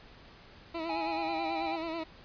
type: tone with vibrato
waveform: 20% pulse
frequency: 327.4 Hz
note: E4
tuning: 12 cents flat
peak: -29 dBFS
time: 0.74-2.04 s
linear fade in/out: 10 ms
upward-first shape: sine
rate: 9.2 Hz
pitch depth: 55 cents each way
type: tone with pitch glide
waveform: square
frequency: 830.6 to 794 Hz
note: G#5 to G5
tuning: 0 to +22 cents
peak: -34 dBFS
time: 0.89-1.76 s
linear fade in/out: 5 ms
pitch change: -78 cents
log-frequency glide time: 1.05-1.44 s
effects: pink hiss -54 dBFS RMS until 2.24 s + resampled to 11025 Hz